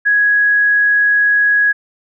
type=tone; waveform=sine; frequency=1666 Hz; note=G#6; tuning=5 cents sharp; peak=-9 dBFS; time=0.05-1.73 s; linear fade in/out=20 ms; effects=none